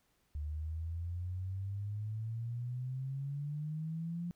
sine exponential sweep, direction up, 73.42 to 175.3 Hz, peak -36 dBFS, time 0.35-4.31 s, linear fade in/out 0 ms, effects pink hiss -75 dBFS RMS until 4.35 s

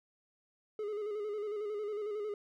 triangle tone with vibrato, 419.2 Hz, G#4, 16 cents sharp, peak -33 dBFS, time 0.79-2.34 s, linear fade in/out 2 ms, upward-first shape square, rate 11 Hz, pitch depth 43 cents each way, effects none

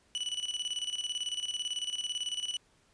40% pulse tone with tremolo, 2960 Hz, F#7, in tune, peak -30 dBFS, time 0.15-2.57 s, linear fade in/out 0 ms, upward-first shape square, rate 18 Hz, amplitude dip 70%, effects pink hiss -67 dBFS RMS until 2.93 s + resampled to 22050 Hz

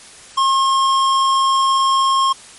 sine tone with hard clipping, 1074 Hz, C6, 45 cents sharp, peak -14 dBFS, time 0.37-2.33 s, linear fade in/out 10 ms, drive 14 dB, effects white hiss -40 dBFS RMS until 2.58 s + MP3 48 kbps

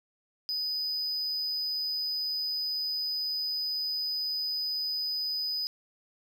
triangle tone, 4989 Hz, D#8, 4 cents sharp, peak -28 dBFS, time 0.49-5.67 s, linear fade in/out 0 ms, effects none

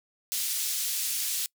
white band-pass noise, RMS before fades -30 dBFS, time 0.32-1.46 s, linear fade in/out 0 ms, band 3400 to 16000 Hz, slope 12 dB/octave, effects noise-tail reverb RT60 0.1 s tail -25 dB re dry

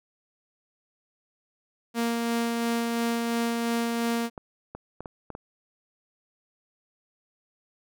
sawtooth tone with tremolo, 233.1 Hz, A#3, in tune, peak -20 dBFS, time 1.94-4.3 s, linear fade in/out 50 ms, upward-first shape sine, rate 2.9 Hz, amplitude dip 25%
clicks, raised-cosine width 1 ms, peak -23 dBFS, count 6, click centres 4.378 / 4.75 / 5.006 / 5.058 / 5.303 / 5.351 s
effects none

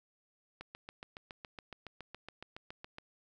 click train, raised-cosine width 0.3 ms, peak -29 dBFS, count 18, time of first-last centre 0.61-2.984 s, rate 7.16 Hz, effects none

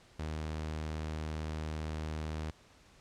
sawtooth tone, 77.78 Hz, D#2, in tune, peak -32 dBFS, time 0.19-2.51 s, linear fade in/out 5 ms, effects pink hiss -61 dBFS RMS until 3 s + low-pass 7000 Hz 12 dB/octave

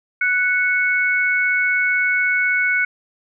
sine tone pair together, 1484 / 2211 Hz, F#6 / C#7, +5 / -5 cents, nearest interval perfect fifth, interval 690 cents, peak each -18 dBFS, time 0.21-2.85 s, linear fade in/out 5 ms, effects none

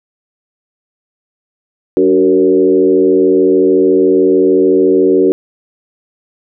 sine tone with frequency modulation, 376.3 Hz, F#4, 29 cents sharp, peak -6 dBFS, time 1.97-5.32 s, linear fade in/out 0 ms, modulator 86.3 Hz, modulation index 1.1, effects none

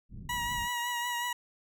pink low-pass noise, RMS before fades -43 dBFS, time 0.09-0.69 s, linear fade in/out 50 ms, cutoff 220 Hz, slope 24 dB/octave
20% pulse tone with vibrato, 963 Hz, B5, 44 cents flat, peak -26 dBFS, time 0.29-1.33 s, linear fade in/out 5 ms, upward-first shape triangle, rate 5.4 Hz, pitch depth 32 cents each way
effects none

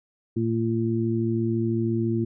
harmonic tone, 114 Hz, A#2, 38 cents flat, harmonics 1 / 2 / 3, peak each -26 / -26 / -26 dBFS, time 0.36-2.25 s, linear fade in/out 10 ms, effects none

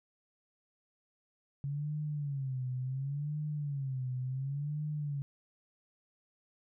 sine tone with vibrato, 138.59 Hz, C#3, in tune, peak -33 dBFS, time 1.64-5.22 s, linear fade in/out 0 ms, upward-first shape sine, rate 0.7 Hz, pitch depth 150 cents each way, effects none

